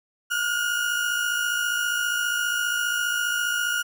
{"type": "tone pair together", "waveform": "35% pulse", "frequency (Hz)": [1426.1, 1481], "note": ["F6", "F#6"], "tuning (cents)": [36, 1], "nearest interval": "minor second", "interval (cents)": 65, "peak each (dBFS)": [-22, -28], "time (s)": [0.3, 3.83], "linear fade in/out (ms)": 20, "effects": []}